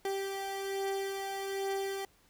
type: beating tone pair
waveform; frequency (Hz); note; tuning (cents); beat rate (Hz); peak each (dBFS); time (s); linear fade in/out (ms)
30% pulse; 390.1 / 391.3; G4 / G4; -8 / -3; 1.2; -38 / -32; 0.05-2.05; 2
effects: pink hiss -66 dBFS RMS until 2.29 s